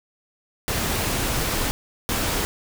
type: noise bursts at uneven times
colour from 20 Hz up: pink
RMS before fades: -24 dBFS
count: 2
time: 0.68-1.71 / 2.09-2.45 s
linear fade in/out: 0 ms
effects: none